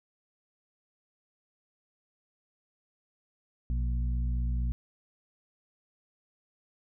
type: harmonic tone with a mistuned harmonic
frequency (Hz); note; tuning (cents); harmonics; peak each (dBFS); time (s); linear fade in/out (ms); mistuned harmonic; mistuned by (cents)
59.9; A#1; +48; 1 / 2 / 3 / 4; -27 / -37 / -43 / -45; 3.7-4.72; 0; 2; +62
effects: none